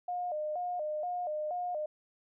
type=tone with vibrato; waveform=sine; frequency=659.3 Hz; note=E5; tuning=in tune; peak=-32 dBFS; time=0.08-1.86 s; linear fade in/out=5 ms; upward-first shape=square; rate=2.1 Hz; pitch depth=140 cents each way; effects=none